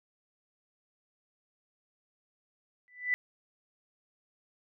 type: tone with exponential growth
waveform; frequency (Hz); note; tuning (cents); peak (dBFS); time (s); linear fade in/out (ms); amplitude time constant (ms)
sine; 1986; B6; +9; -22; 2.88-3.14; 0; 55
effects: none

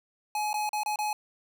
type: tone with dropouts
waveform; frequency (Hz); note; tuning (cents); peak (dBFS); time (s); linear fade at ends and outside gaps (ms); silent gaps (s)
square; 844; G#5; +28; -28; 0.35-1.13; 2; 0.531-0.541 / 0.692-0.731 / 0.834-0.86 / 0.959-0.988
effects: none

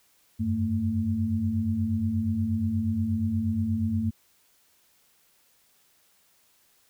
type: tone cluster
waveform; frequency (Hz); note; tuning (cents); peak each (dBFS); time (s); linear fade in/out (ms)
sine; 90.7 / 99.1 / 223.5; F#2 / G2 / A3; -34 / +19 / +27; -31 / -29 / -26; 0.39-4.11; 20
effects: white hiss -64 dBFS RMS until 6.89 s

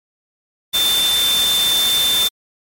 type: tone in noise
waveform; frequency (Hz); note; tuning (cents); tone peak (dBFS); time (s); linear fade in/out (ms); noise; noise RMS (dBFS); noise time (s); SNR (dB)
sine; 3562; A7; +21; -14; 0.73-2.29; 20; white; -21; 0.73-2.29; +4
effects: MP3 64 kbps

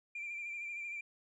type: tone with vibrato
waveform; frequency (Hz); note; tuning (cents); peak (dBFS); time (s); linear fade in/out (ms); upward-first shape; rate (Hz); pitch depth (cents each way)
sine; 2370; D7; +15; -38; 0.15-1.01; 5; sine; 13; 35
effects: tanh soft clip ceiling -36 dBFS

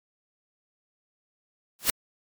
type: noise with exponential growth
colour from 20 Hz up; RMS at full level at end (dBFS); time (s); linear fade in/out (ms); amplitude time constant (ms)
white; -17; 1.79-1.9; 0; 22
effects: MP3 96 kbps

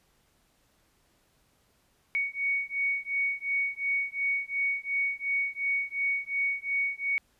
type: beating tone pair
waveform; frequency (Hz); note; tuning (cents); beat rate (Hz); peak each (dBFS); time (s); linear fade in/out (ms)
sine; 2231 / 2233.8; C#7 / C#7; +11 / +13; 2.8; -30; 2.15-7.18; 0
effects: pink hiss -68 dBFS RMS until 7.39 s + resampled to 32000 Hz

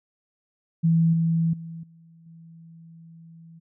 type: tone with level steps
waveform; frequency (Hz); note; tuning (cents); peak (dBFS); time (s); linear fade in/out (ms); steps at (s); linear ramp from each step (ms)
sine; 164.81; E3; 0; -16 / -19 / -34 / -49 / -44; 0.83-3.6; 20; 1.13 / 1.53 / 1.83 / 2.26; 5
effects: none

